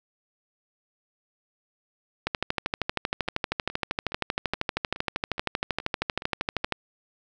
two click trains, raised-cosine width 0.3 ms, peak -21 / -9 dBFS, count 9 / 58, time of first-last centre 3.28-6.641 / 2.27-6.723 s, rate 2.38 / 12.8 Hz, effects none

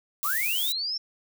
violet noise, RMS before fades -29 dBFS, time 0.23-0.72 s, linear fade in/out 0 ms
sine linear sweep, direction up, 1084 to 5470 Hz, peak -27 dBFS, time 0.24-0.98 s, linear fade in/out 10 ms
effects none

